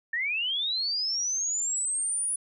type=linear sweep; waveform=sine; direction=up; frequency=1767 to 9920 Hz; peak=-26 dBFS; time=0.13-2.36 s; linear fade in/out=5 ms; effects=none